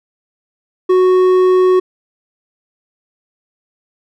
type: tone with hard clipping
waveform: sine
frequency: 369.1 Hz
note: F#4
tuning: 4 cents flat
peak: -9 dBFS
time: 0.89-1.8 s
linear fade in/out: 10 ms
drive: 6 dB
effects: none